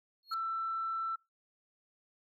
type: tone with exponential growth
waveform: triangle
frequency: 4303 Hz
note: C8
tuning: 48 cents sharp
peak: -34 dBFS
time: 0.23-0.34 s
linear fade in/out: 1 ms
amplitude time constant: 23 ms
type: tone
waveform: sine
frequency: 1334 Hz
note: E6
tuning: 20 cents sharp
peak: -32 dBFS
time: 0.31-1.16 s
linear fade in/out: 10 ms
effects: noise-tail reverb RT60 0.2 s tail -23 dB re dry + tanh soft clip ceiling -27 dBFS